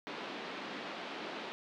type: band-pass noise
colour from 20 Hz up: pink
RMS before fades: -43 dBFS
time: 0.07-1.52 s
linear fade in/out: 0 ms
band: 230 to 3900 Hz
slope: 24 dB/octave
effects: none